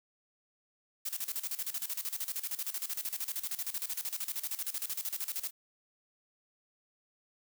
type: noise with tremolo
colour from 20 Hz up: blue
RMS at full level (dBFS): -35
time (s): 1.05-5.51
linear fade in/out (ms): 10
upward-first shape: square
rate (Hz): 13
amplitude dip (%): 80
effects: none